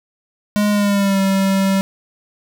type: tone with pitch glide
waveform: square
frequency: 207.7 to 193.79 Hz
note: G#3 to G3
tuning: 0 to -20 cents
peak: -14 dBFS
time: 0.56-1.81 s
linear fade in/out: 0 ms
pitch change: -120 cents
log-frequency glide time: 0.7-1.2 s
effects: none